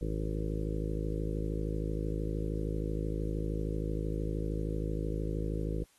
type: harmonic tone with a mistuned harmonic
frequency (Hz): 53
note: G#1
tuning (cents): +36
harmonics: 1 / 2 / 3 / 4 / 5 / 6 / 7 / 8 / 9 / 10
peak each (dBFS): -34 / -40 / -38 / -47 / -44 / -41 / -43 / -44 / -43 / -51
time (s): 0.01-5.84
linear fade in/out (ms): 5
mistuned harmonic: 10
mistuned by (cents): +42
effects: white hiss -66 dBFS RMS until 5.98 s + AAC 32 kbps